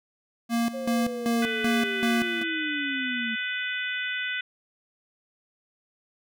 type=tone with tremolo; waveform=square; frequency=233.1 Hz; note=A#3; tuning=in tune; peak=-23 dBFS; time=0.49-2.44 s; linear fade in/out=50 ms; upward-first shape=square; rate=2.6 Hz; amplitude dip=75%
type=linear sweep; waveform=sine; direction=down; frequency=541 to 220 Hz; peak=-31 dBFS; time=0.73-3.36 s; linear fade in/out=20 ms
type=harmonic tone; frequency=499 Hz; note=B4; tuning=18 cents sharp; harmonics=3 / 4 / 5 / 6 / 7; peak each=-31 / -33 / -35 / -37 / -38 dBFS; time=1.42-4.41 s; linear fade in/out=5 ms
effects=none